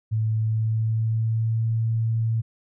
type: tone with pitch glide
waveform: sine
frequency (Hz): 110 to 113.03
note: A2 to A2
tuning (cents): 0 to +47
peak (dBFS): -20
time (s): 0.11-2.42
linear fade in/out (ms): 20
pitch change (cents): +47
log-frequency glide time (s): 0.38-1.65
effects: none